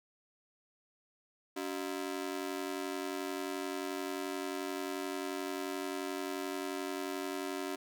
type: ring-modulated tone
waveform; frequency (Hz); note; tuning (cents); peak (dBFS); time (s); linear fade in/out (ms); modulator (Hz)
sawtooth; 330.9; E4; +7; -29; 1.56-7.76; 10; 45.7
effects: none